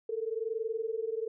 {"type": "tone pair together", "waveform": "sine", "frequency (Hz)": [437.8, 458.8], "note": ["A4", "A#4"], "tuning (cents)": [-9, -28], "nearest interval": "minor second", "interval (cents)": 81, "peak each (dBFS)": [-34, -34], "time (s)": [0.09, 1.28], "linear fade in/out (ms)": 5, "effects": []}